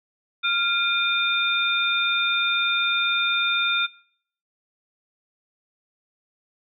sine tone cluster, 1393 / 2415 / 3614 Hz, F6 / D7 / A7, -5 / +48 / +46 cents, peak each -24 dBFS, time 0.43-3.87 s, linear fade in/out 20 ms, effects noise-tail reverb RT60 0.6 s tail -22 dB re dry

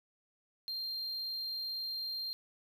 triangle tone, 4186 Hz, C8, in tune, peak -35 dBFS, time 0.68-2.33 s, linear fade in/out 0 ms, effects 11-bit

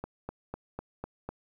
click train, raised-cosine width 1 ms, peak -22 dBFS, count 6, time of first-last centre 0.04-1.29 s, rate 4 Hz, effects 10-bit

